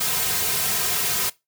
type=noise with comb filter; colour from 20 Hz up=white; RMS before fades=-23 dBFS; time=0-1.3 s; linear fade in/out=10 ms; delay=3.5 ms; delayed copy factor=-0.9; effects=noise-tail reverb RT60 0.2 s tail -20 dB re dry